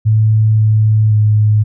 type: tone with pitch steps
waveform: sine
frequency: 109 / 108.3 / 106.5 Hz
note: A2 / A2 / G#2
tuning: -16 / -27 / +44 cents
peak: -7 dBFS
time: 0.05-1.64 s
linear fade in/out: 20 ms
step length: 530 ms
effects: none